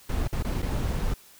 brown noise with dropouts, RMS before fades -27 dBFS, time 0.09-1.14 s, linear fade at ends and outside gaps 5 ms, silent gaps 0.276-0.326 / 0.427-0.446 / 0.621-0.626 s, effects white hiss -53 dBFS RMS until 1.39 s

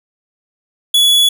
45% pulse tone, 3397 Hz, G#7, 38 cents sharp, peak -8 dBFS, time 0.94-1.29 s, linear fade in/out 5 ms, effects none

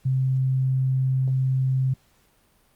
sine tone, 131.3 Hz, C3, 6 cents sharp, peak -19 dBFS, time 0.05-1.94 s, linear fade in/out 10 ms, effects pink hiss -62 dBFS RMS until 2.75 s + Opus 48 kbps

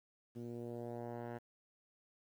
10% pulse tone with low-pass filter sweep, 118.8 Hz, A#2, 33 cents sharp, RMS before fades -45 dBFS, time 0.35-1.39 s, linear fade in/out 20 ms, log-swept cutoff 290 to 1400 Hz, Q 1.4, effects 11-bit

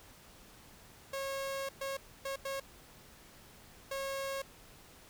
sawtooth tone bursts at uneven times, 545 Hz, C#5, 29 cents flat, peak -32 dBFS, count 5, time 1.13-1.69 / 1.81-1.97 / 2.25-2.36 / 2.45-2.6 / 3.91-4.42 s, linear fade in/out 5 ms, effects pink hiss -57 dBFS RMS until 5.09 s

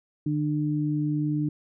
sine tone pair together, 149.85 / 299.5 Hz, D3 / D4, +35 / +34 cents, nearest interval octave, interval 1199 cents, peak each -26 dBFS, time 0.26-1.49 s, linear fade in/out 5 ms, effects none

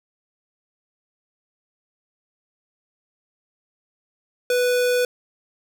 square tone, 493.9 Hz, B4, in tune, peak -18 dBFS, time 4.5-5.05 s, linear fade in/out 2 ms, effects none

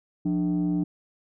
sine tone pair together, 176.4 / 296.7 Hz, F3 / D4, +18 / +18 cents, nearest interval major sixth, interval 900 cents, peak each -23 / -23 dBFS, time 0.25-0.84 s, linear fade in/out 10 ms, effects tanh soft clip ceiling -19 dBFS

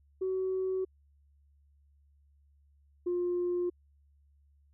sine tone pair in turn, 376.1 / 354 Hz, F#4 / F4, +28 / +23 cents, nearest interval minor second, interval 105 cents, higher first, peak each -28 / -27 dBFS, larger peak second, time 0.21-0.85 / 3.06-3.7 s, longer neither, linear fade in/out 10 ms, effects tanh soft clip ceiling -25 dBFS + added 71 Hz sine -62 dBFS peak until 4.73 s

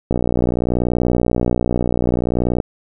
click train, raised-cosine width 2 ms, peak -4 dBFS, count 152, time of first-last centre 0.11-2.602 s, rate 60.6 Hz, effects none

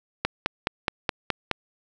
click train, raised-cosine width 0.3 ms, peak -6 dBFS, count 7, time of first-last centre 0.25-1.513 s, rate 4.75 Hz, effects none

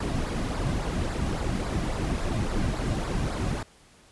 brown noise with flanger, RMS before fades -28 dBFS, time 0-3.63 s, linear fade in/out 5 ms, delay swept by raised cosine 0.32 to 2.32 ms, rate 3.6 Hz, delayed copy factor -0.55, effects pink hiss -56 dBFS RMS until 4.11 s + resampled to 24000 Hz

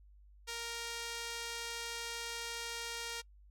sawtooth tone with band-pass filter, 466.2 Hz, A#4, in tune, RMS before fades -42 dBFS, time 0.47-3.22 s, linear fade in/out 20 ms, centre 5000 Hz, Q 0.68, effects noise-tail reverb RT60 0.1 s tail -25 dB re dry + added 50 Hz sine -57 dBFS peak until 3.5 s

